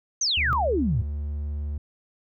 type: exponential sweep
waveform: sine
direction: down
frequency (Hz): 6560 to 92.5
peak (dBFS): -21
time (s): 0.21-1.02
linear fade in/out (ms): 5
type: tone with exponential growth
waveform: sine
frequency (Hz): 123.47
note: B2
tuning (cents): 0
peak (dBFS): -23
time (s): 0.35-0.53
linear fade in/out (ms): 0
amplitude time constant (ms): 39
type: tone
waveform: triangle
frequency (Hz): 73.42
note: D2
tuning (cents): 0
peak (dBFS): -25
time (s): 0.37-1.78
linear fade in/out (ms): 5
effects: none